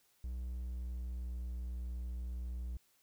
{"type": "tone with pitch glide", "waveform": "triangle", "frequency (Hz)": [61.74, 60.85], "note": ["B1", "B1"], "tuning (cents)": [0, -25], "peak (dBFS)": -36, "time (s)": [0.24, 2.77], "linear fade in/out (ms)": 0, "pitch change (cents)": -25, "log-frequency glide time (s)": [0.34, 1.4], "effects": ["white hiss -72 dBFS RMS until 3.02 s"]}